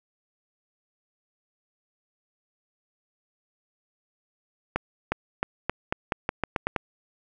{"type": "accelerating click train", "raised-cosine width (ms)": 0.5, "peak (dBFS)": -9, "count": 11, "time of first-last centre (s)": [4.76, 6.762], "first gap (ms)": 360, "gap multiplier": 0.86, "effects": []}